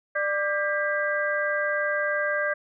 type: tone cluster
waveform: sine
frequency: 594 / 1183 / 1600 / 1974 Hz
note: D5 / D6 / G6 / B6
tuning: +20 / +12 / +35 / -1 cents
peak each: -27 / -33 / -26 / -33 dBFS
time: 0.15-2.54 s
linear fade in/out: 10 ms
effects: none